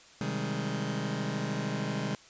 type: chord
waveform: sawtooth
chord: Ab major seventh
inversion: first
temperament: just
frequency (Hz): 129.78 / 155.74 / 194.67 / 207.7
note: C3 / Eb3 / G3 / Ab3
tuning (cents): -14 / +2 / -12 / 0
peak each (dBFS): -32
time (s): 0.21-2.15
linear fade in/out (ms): 2
effects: white hiss -55 dBFS RMS until 2.29 s + resampled to 16000 Hz